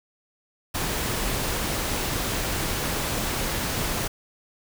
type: noise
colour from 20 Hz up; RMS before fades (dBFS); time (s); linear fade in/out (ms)
pink; -27; 0.74-4.08; 10
effects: none